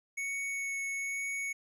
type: tone with vibrato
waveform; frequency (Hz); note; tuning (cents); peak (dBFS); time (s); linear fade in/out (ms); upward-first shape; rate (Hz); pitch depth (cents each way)
square; 2217; C#7; 0; -34; 0.17-1.53; 10; sine; 1.1; 8
effects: low-pass 12000 Hz 12 dB/octave + 12-bit